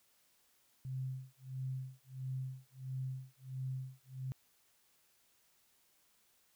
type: tone with tremolo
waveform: sine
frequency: 130.8 Hz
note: C3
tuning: in tune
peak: -36 dBFS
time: 0.85-4.32 s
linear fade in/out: 0 ms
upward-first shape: sine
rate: 1.5 Hz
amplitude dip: 100%
effects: white hiss -72 dBFS RMS until 6.55 s